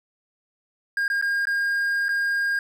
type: tone with dropouts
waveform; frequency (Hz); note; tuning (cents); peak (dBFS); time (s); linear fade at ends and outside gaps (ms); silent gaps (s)
triangle; 1617; G#6; -47; -19; 0.97-2.59; 2; 1.08-1.1 / 1.214-1.224 / 1.454-1.47 / 2.084-2.09
effects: none